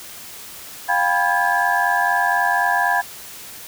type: tone cluster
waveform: sine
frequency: 707 / 796 / 984 / 1619 / 1703 Hz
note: F5 / G5 / B5 / G#6 / G#6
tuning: +21 / +26 / -7 / -45 / +43 cents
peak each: -22 dBFS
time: 0.88-3.02 s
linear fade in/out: 20 ms
effects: white hiss -37 dBFS RMS until 3.67 s